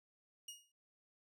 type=tone with exponential decay; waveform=20% pulse; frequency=2868 Hz; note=F7; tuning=45 cents sharp; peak=-39 dBFS; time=0.48-0.72 s; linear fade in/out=5 ms; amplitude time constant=52 ms; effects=none